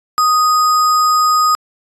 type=tone with sample-and-hold; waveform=sine; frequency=1244.5 Hz; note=D#6; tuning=in tune; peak=-9 dBFS; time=0.18-1.55 s; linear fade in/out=0 ms; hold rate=6300 Hz; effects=resampled to 24000 Hz